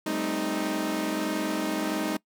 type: chord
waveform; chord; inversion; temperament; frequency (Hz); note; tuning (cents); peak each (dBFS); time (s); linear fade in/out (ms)
sawtooth; A half-diminished seventh; third; equal with one note detuned; 196 / 217.5 / 261.6 / 311.1; G3 / A3 / C4 / Eb4; 0 / -20 / 0 / 0; -31 / -30 / -31 / -25; 0.06-2.17; 5
effects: noise-tail reverb RT60 0.1 s tail -22 dB re dry